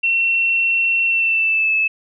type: tone with pitch glide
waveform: sine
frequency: 2714 to 2608 Hz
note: E7 to E7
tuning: +50 to -19 cents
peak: -14 dBFS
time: 0.03-1.88 s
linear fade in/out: 10 ms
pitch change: -69 cents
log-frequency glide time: 1.07-1.74 s
effects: none